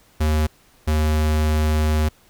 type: tone pair in turn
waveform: square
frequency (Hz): 77 / 77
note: D#2 / D#2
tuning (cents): -17 / -17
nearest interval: unison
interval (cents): 0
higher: neither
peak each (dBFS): -17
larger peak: neither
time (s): 0.2-0.47 / 0.87-2.09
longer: second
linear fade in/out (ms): 10
effects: pink hiss -55 dBFS RMS until 2.29 s